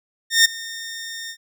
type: tone with ADSR envelope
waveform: 15% pulse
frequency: 1827 Hz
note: A#6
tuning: 35 cents flat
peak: -3 dBFS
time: 0.3-1.37 s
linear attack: 150 ms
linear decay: 12 ms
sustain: -21 dB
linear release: 73 ms
effects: none